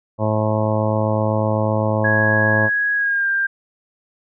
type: harmonic tone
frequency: 107.9 Hz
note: A2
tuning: 33 cents flat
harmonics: 1 / 2 / 3 / 4 / 5 / 6 / 7 / 8 / 9 / 10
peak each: -20 / -24 / -28 / -31 / -22 / -25 / -35 / -28 / -31 / -31 dBFS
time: 0.18-2.7 s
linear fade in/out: 50 ms
type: tone with pitch glide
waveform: sine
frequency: 1661.2 to 1591.7 Hz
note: G#6 to G6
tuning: 0 to +26 cents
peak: -16 dBFS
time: 2.04-3.47 s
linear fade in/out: 10 ms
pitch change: -74 cents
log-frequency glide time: 2.95-3.28 s
effects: none